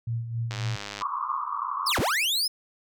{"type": "tone with tremolo", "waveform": "sine", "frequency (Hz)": 116, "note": "A#2", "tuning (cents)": -8, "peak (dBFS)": -25, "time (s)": [0.07, 0.76], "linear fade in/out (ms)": 5, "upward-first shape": "sine", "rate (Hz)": 3.7, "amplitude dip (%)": 60}
{"type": "click train", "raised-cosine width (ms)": 0.2, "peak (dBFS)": -17, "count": 53, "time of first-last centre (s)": [0.51, 1.02], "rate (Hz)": 102}
{"type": "band-pass noise", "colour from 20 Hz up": "white", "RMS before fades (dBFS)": -30, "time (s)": [1.01, 1.93], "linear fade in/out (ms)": 2, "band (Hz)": [1000, 1200], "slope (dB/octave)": 96}
{"type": "linear two-way sweep", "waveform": "40% pulse", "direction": "down then up", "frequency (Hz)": [5550, 32.7, 5270], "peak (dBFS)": -22, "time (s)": [1.86, 2.48], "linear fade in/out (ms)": 10, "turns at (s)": 1.99}
{"effects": []}